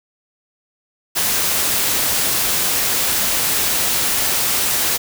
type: noise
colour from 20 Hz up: white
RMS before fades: -18 dBFS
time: 1.15-4.98 s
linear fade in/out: 20 ms
effects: none